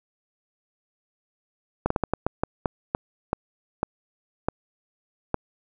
slowing click train, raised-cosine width 1 ms, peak -8 dBFS, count 13, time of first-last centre 1.86-5.343 s, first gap 44 ms, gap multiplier 1.31, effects none

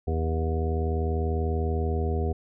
harmonic tone with a mistuned harmonic, 80.2 Hz, E2, 47 cents flat, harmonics 1 / 2 / 3 / 4 / 5 / 6 / 8 / 9, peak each -25 / -36 / -35 / -42 / -32 / -36 / -45 / -37 dBFS, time 0.07-2.33 s, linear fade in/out 10 ms, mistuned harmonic 8, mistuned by -35 cents, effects none

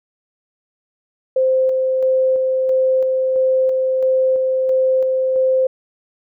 sine tone with tremolo, 521 Hz, C5, 7 cents flat, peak -12 dBFS, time 1.36-5.67 s, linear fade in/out 5 ms, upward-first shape square, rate 1.5 Hz, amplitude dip 25%, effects none

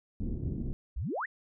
pink low-pass noise, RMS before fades -34 dBFS, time 0.2-0.73 s, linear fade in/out 0 ms, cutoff 310 Hz, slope 24 dB/octave
sine exponential sweep, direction up, 46.25 to 2047 Hz, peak -31 dBFS, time 0.96-1.26 s, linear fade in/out 10 ms
effects none

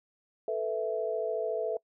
sine chord, A suspended second, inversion none, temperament equal, 440 / 493.9 / 659.3 Hz, A4 / B4 / E5, 0 / 0 / 0 cents, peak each -32 / -35 / -32 dBFS, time 0.48-1.77 s, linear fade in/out 2 ms, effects noise-tail reverb RT60 0.1 s tail -24 dB re dry

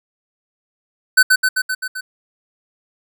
square tone with echo, 1515 Hz, F#6, 40 cents sharp, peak -7 dBFS, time 1.17-1.23 s, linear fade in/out 10 ms, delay 130 ms, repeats 6, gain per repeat -3 dB, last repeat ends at 2.01 s, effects none

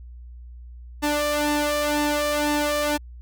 sawtooth tone with flanger, 295.3 Hz, D4, 10 cents sharp, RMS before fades -23 dBFS, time 1.02-2.98 s, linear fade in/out 20 ms, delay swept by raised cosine 1.1 to 1.72 ms, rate 2 Hz, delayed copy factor +0.75, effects added 60 Hz sine -38 dBFS peak until 3.21 s

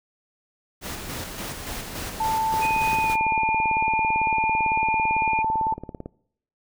pink noise with tremolo, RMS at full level -32 dBFS, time 0.81-3.17 s, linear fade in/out 50 ms, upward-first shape square, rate 3.5 Hz, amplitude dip 35%
sine tone, 884 Hz, A5, 8 cents sharp, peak -21 dBFS, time 2.2-5.74 s, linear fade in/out 5 ms
click train, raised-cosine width 2 ms, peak -20 dBFS, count 64, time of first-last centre 2.54-6.06 s, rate 17.9 Hz
sine tone with pitch glide, 2489 to 2424 Hz, D#7 to D#7, 0 to -46 cents, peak -25 dBFS, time 2.61-5.43 s, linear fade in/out 20 ms, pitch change -46 cents, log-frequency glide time 3.02-3.14 s
effects noise-tail reverb RT60 0.7 s tail -23 dB re dry

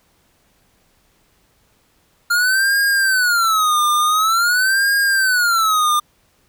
square tone with vibrato, 1396.9 Hz, F6, in tune, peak -14 dBFS, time 2.3-6 s, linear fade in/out 10 ms, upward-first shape sine, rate 0.47 Hz, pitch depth 260 cents each way, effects pink hiss -59 dBFS RMS until 6.48 s

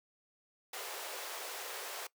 pink high-pass noise, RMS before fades -43 dBFS, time 0.73-2.07 s, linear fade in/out 5 ms, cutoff 400 Hz, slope 48 dB/octave, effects noise-tail reverb RT60 0.1 s tail -20 dB re dry

